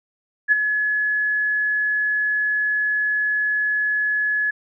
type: tone with ADSR envelope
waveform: sine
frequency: 1700 Hz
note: G#6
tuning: 40 cents sharp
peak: -10 dBFS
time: 0.48-4.51 s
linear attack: 39 ms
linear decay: 20 ms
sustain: -8 dB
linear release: 10 ms
effects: none